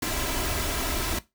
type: noise with comb filter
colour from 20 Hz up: pink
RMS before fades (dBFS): -28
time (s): 0.02-1.19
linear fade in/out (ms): 5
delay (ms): 3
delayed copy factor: +0.55
effects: noise-tail reverb RT60 0.2 s tail -17 dB re dry